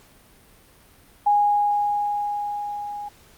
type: tone with level ramp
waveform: sine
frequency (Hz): 824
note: G#5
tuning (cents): -14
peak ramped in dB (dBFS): -14 to -30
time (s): 1.26-3.09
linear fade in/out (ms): 10
effects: pink hiss -53 dBFS RMS until 3.37 s + Opus 48 kbps